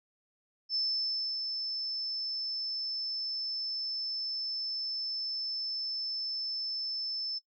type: tone with ADSR envelope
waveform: sine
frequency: 5274 Hz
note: E8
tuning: in tune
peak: -28 dBFS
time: 0.69-7.39 s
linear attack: 57 ms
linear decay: 630 ms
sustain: -5 dB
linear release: 14 ms
effects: noise-tail reverb RT60 0.1 s tail -17 dB re dry